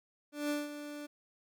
30% pulse tone with ADSR envelope, 293.7 Hz, D4, in tune, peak -28 dBFS, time 0.32-1.07 s, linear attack 180 ms, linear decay 180 ms, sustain -11 dB, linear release 16 ms, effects none

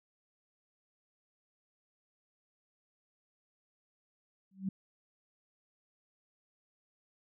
sine tone with exponential growth, 191.9 Hz, G3, 37 cents flat, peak -28 dBFS, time 4.51-4.69 s, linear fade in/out 5 ms, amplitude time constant 37 ms, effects none

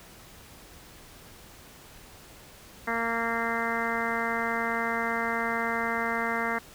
harmonic tone, 230.4 Hz, A#3, 20 cents flat, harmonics 1 / 2 / 3 / 4 / 5 / 6 / 7 / 8 / 9, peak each -35 / -35 / -35 / -35 / -35 / -35 / -35 / -35 / -35 dBFS, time 2.87-6.59 s, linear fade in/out 10 ms, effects pink hiss -50 dBFS RMS until 6.74 s

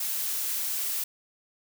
blue noise, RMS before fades -30 dBFS, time 0-1.04 s, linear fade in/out 5 ms, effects none

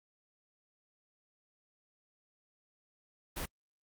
pink noise, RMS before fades -38 dBFS, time 3.36-3.46 s, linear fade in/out 10 ms, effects Opus 24 kbps

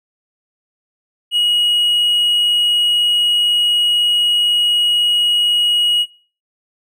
triangle tone, 2899 Hz, F#7, 36 cents flat, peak -11 dBFS, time 1.31-6.06 s, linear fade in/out 50 ms, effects noise-tail reverb RT60 0.4 s tail -20 dB re dry

